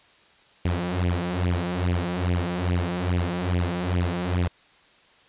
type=tone with flanger; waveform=sawtooth; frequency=88.6 Hz; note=F2; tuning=25 cents sharp; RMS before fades=-25 dBFS; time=0.65-4.48 s; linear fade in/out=5 ms; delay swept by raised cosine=0.35 to 6.25 ms; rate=2.4 Hz; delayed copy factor=+0.8; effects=white hiss -56 dBFS RMS until 5.28 s + resampled to 8000 Hz